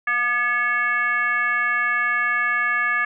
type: tone with frequency modulation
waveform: sine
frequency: 1705 Hz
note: G#6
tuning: 45 cents sharp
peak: -18 dBFS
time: 0.07-3.05 s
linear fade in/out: 5 ms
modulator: 497 Hz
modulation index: 1
effects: none